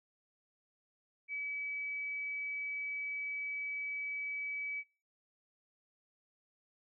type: tone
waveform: sine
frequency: 2287 Hz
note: D7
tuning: 47 cents flat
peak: -36 dBFS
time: 1.28-4.84 s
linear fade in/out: 50 ms
effects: noise-tail reverb RT60 0.4 s tail -25 dB re dry